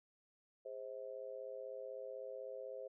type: tone with amplitude modulation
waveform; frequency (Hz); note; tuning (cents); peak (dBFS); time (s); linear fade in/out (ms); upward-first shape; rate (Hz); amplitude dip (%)
sine; 526; C5; +9; -40; 0.65-2.88; 10; sine; 116; 100
effects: none